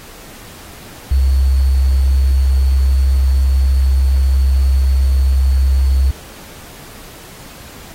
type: tone with sample-and-hold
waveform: sine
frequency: 66.5 Hz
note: C2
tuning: 29 cents sharp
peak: -9 dBFS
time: 1.11-6.11 s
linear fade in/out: 5 ms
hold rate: 4410 Hz
effects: pink hiss -37 dBFS RMS until 7.94 s + AAC 48 kbps